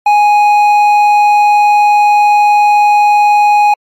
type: tone with hard clipping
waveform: sine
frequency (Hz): 830.6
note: G#5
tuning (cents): 0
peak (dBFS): -6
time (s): 0.06-3.74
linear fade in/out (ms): 5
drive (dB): 6
effects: MP3 64 kbps